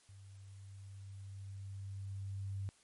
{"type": "tone with level ramp", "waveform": "sine", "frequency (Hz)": 98, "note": "G2", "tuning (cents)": 0, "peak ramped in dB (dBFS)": [-53, -37], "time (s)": [0.09, 2.69], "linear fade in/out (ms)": 0, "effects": ["white hiss -68 dBFS RMS until 2.83 s", "MP3 48 kbps"]}